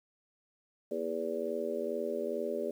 harmonic tone with a mistuned harmonic, 82.3 Hz, E2, 2 cents flat, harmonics 3 / 4 / 5 / 6 / 7, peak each -41 / -42 / -36 / -39 / -37 dBFS, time 0.91-2.71 s, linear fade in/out 5 ms, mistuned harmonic 3, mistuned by -57 cents, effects 10-bit

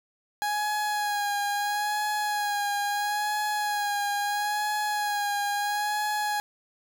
30% pulse tone with vibrato, 828 Hz, G#5, 5 cents flat, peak -23 dBFS, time 0.42-6.4 s, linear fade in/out 0 ms, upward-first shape sine, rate 0.75 Hz, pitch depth 30 cents each way, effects none

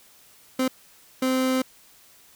30% pulse tone bursts at uneven times, 259.3 Hz, C4, 15 cents flat, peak -18 dBFS, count 2, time 0.59-0.68 / 1.22-1.62 s, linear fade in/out 5 ms, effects white hiss -54 dBFS RMS until 2.35 s

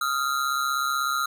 square ring-modulated tone, 1318.5 Hz, E6, in tune, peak -21 dBFS, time 0.01-1.26 s, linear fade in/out 5 ms, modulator 68.1 Hz, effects none

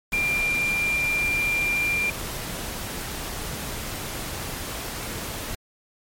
sine tone in noise, 2383 Hz, D7, 25 cents sharp, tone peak -21 dBFS, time 0.13-2.1 s, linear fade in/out 2 ms, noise pink, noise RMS -32 dBFS, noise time 0.12-5.55 s, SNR +8 dB, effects MP3 64 kbps

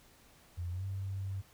sine tone with pitch glide, 87.31 to 96.88 Hz, F2 to G2, 0 to -20 cents, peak -35 dBFS, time 0.57-1.42 s, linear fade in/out 20 ms, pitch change +180 cents, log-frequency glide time 0.71-0.84 s, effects pink hiss -62 dBFS RMS until 1.53 s

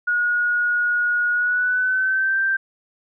sine tone with pitch glide, 1447 to 1568.9 Hz, F#6 to G6, -39 to +1 cents, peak -17 dBFS, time 0.07-2.57 s, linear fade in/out 10 ms, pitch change +140 cents, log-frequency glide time 1.32-2.38 s, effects none

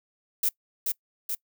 violet noise with echo, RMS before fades -24 dBFS, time 0.43-0.49 s, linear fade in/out 5 ms, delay 430 ms, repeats 2, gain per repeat -3 dB, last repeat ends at 1.35 s, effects noise-tail reverb RT60 0.1 s tail -23 dB re dry

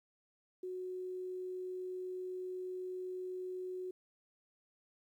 sine tone, 367.9 Hz, F#4, 10 cents flat, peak -39 dBFS, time 0.63-3.91 s, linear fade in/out 5 ms, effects 12-bit

